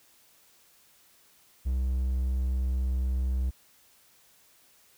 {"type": "tone", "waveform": "triangle", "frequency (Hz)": 64, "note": "C2", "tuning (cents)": -38, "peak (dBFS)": -23, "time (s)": [1.65, 3.51], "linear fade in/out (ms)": 20, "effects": ["white hiss -61 dBFS RMS until 4.97 s"]}